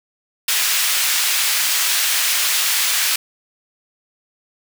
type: high-pass noise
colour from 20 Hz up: pink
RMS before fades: -18 dBFS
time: 0.48-3.16 s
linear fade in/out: 5 ms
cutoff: 2100 Hz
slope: 12 dB/octave
effects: none